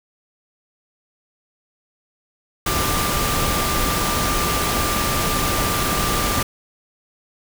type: tone in noise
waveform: sine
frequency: 1187 Hz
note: D6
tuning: 18 cents sharp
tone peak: -25 dBFS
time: 2.66-6.43 s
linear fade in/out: 5 ms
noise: pink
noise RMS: -21 dBFS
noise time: 2.66-6.43 s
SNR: -7 dB
effects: none